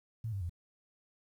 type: tone with pitch steps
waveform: sine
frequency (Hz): 112.6 / 98.59 / 86.33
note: A2 / G2 / F2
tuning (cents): +40 / +10 / -19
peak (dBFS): -34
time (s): 0.24-0.495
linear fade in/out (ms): 5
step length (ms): 85
effects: 11-bit